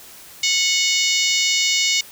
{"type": "harmonic tone", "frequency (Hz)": 734, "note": "F#5", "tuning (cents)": -14, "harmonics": [3, 4, 5, 6, 7, 8, 9, 10], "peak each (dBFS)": [-22, -23, -24, -25, -25, -26, -27, -27], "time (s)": [0.43, 2.01], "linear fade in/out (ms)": 5, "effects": ["white hiss -42 dBFS RMS until 2.11 s"]}